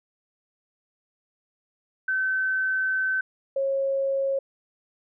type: tone pair in turn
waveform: sine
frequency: 1532 / 544.5 Hz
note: G6 / C#5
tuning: -40 / -31 cents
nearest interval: octave + tritone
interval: 1791 cents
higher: first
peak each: -22 dBFS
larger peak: neither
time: 2.08-3.21 / 3.56-4.39 s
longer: first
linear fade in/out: 5 ms
effects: none